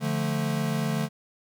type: chord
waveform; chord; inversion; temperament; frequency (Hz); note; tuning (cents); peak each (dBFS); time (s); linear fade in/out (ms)
square; D minor; none; equal; 146.83 / 174.61 / 220; D3 / F3 / A3; 0 / 0 / 0; -29 / -32 / -30; 0-1.09; 50
effects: none